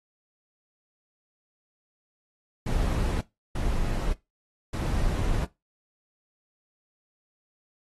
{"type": "noise bursts at uneven times", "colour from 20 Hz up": "brown", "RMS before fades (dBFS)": -26, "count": 3, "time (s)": [[2.66, 3.21], [3.55, 4.13], [4.73, 5.45]], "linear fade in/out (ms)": 5, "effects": ["noise-tail reverb RT60 0.2 s tail -18 dB re dry", "AAC 32 kbps"]}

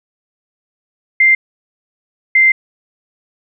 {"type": "tone pair in turn", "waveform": "sine", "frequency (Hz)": [2093, 2085], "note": ["C7", "C7"], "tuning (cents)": [0, -7], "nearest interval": "unison", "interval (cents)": 7, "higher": "first", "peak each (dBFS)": -6, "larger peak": "neither", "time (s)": [[1.2, 1.35], [2.35, 2.52]], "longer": "second", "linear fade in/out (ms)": 5, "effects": []}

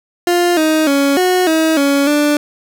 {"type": "tone with pitch steps", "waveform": "30% pulse", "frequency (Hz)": [350.7, 313.2, 279.5, 365.4, 319.5, 280.5, 294.5], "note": ["F4", "D#4", "C#4", "F#4", "D#4", "C#4", "D4"], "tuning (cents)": [7, 11, 14, -22, 46, 21, 5], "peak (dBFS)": -8, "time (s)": [0.27, 2.37], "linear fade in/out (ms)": 2, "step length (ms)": 300, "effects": []}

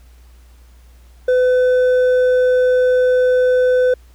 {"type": "tone with hard clipping", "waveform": "sine", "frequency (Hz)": 504, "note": "B4", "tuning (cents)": 35, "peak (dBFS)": -12, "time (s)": [1.28, 3.94], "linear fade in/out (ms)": 5, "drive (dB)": 4, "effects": ["added 60 Hz sine -42 dBFS peak until 4.14 s", "pink hiss -55 dBFS RMS until 4.14 s"]}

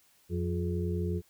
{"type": "harmonic tone with a mistuned harmonic", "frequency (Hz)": 88.4, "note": "F2", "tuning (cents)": 22, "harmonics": [1, 2, 4, 5], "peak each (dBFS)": [-31, -34, -37, -38], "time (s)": [0.29, 1.22], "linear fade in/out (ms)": 50, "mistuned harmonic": 5, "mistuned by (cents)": -69, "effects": ["white hiss -65 dBFS RMS until 1.29 s"]}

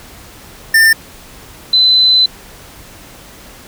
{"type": "tone pair in turn", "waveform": ["square", "sine"], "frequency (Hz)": [1795, 4030], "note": ["A6", "B7"], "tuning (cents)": [34, 34], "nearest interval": "octave + major second", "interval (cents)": 1400, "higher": "second", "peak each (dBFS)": -6, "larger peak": "neither", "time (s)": [[0.74, 0.93], [1.73, 2.26]], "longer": "second", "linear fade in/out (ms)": 5, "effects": ["pink hiss -37 dBFS RMS until 3.67 s"]}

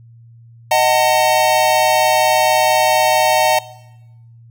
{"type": "chord", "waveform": "square", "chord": "D# diminished", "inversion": "none", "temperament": "just", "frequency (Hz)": [622.3, 746.7, 896], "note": ["D#5", "F#5", "A5"], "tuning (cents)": [0, 16, 31], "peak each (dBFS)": -16, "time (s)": [0.71, 3.59], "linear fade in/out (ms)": 5, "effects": ["noise-tail reverb RT60 0.9 s tail -19 dB re dry", "added 116 Hz sine -40 dBFS peak until 4.5 s"]}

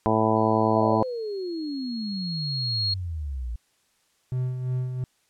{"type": "harmonic tone", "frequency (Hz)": 110, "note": "A2", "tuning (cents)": 0, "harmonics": [1, 2, 3, 4, 5, 6, 7, 8, 9], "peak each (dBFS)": [-28, -26, -27, -27, -30, -27, -28, -30, -27], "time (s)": [0.06, 1.03], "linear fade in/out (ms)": 0}
{"type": "tone with exponential growth", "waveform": "sine", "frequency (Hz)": 4290, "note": "C8", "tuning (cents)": 42, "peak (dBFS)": -22, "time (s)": [0.36, 2.94], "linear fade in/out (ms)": 5, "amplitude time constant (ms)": 560}
{"type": "exponential sweep", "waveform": "sine", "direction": "down", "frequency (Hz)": [668, 55.7], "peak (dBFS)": -28, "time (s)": [0.76, 3.56], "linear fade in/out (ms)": 5}
{"type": "tone with tremolo", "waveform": "triangle", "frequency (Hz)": 127.1, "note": "C3", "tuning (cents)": -50, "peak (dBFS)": -21, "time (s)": [4.32, 5.04], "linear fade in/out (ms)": 0, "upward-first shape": "sine", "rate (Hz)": 2.9, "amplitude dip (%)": 50}
{"effects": ["white hiss -67 dBFS RMS until 5.29 s", "low-pass 10000 Hz 12 dB/octave"]}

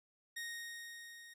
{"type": "tone with level ramp", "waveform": "sawtooth", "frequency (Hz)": 1864, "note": "A#6", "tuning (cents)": -1, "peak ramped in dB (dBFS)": [-37, -50], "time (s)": [0.36, 1.34], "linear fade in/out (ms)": 10, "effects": ["resampled to 32000 Hz", "13-bit"]}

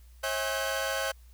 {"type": "tone cluster", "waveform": "sawtooth", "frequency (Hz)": [540, 646, 817, 1523], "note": ["C#5", "E5", "G#5", "F#6"], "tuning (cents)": [-45, -35, -29, 50], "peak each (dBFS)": [-29, -31, -35, -30], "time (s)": [0.23, 1.12], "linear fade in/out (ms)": 10, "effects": ["added 60 Hz sine -50 dBFS peak until 1.33 s", "white hiss -65 dBFS RMS until 1.33 s"]}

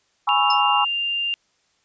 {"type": "chord", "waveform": "sine", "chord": "C# minor seventh", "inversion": "second", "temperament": "equal", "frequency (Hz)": [830.6, 987.8, 1108.7, 1318.5], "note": ["G#5", "B5", "C#6", "E6"], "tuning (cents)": [0, 0, 0, 0], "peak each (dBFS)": [-20, -23, -22, -25], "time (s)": [0.27, 0.85], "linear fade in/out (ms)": 10}
{"type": "tone", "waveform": "sine", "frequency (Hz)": 2794, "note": "F7", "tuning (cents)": 0, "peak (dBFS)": -21, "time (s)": [0.29, 1.34], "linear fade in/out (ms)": 0}
{"type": "tone with exponential decay", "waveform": "sine", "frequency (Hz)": 5250, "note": "E8", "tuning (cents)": -8, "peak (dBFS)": -20, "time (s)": [0.5, 0.62], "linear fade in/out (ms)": 5, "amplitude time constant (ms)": 24}
{"effects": ["white hiss -65 dBFS RMS until 1.84 s", "resampled to 16000 Hz"]}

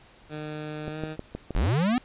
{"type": "tone with pitch glide", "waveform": "15% pulse", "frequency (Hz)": [152.3, 155.86], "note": ["D#3", "D#3"], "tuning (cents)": [-37, 3], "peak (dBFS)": -27, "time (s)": [0.29, 1.17], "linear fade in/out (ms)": 50, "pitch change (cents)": 40, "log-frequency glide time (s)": [0.89, 0.98]}
{"type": "click train", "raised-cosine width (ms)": 2, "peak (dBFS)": -19, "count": 6, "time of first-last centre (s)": [0.88, 1.664], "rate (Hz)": 6.38}
{"type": "linear sweep", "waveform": "square", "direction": "up", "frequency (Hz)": [30.67, 259.9], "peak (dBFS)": -22, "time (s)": [1.55, 1.98], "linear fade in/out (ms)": 0}
{"effects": ["pink hiss -54 dBFS RMS until 2.04 s", "resampled to 8000 Hz"]}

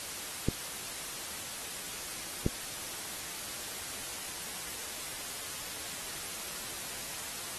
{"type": "clicks", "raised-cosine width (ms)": 3, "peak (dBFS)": -14, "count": 2, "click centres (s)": [0.486, 2.464], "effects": ["white hiss -40 dBFS RMS until 7.58 s", "AAC 32 kbps"]}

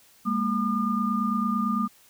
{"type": "tone cluster", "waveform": "sine", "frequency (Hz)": [202.9, 231.8, 1209], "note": ["G#3", "A#3", "D6"], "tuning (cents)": [-40, -10, 50], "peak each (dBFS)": -27, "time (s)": [0.25, 1.88], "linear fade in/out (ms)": 20, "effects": ["white hiss -57 dBFS RMS until 2.09 s"]}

